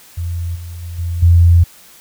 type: tone with level steps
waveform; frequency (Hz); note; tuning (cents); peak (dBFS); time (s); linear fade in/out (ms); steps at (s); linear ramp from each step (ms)
sine; 85.6; F2; -34; -18 / -26 / -24 / -17 / -5; 0.17-1.64; 10; 0.55 / 0.82 / 0.98 / 1.22; 10
effects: white hiss -43 dBFS RMS until 2 s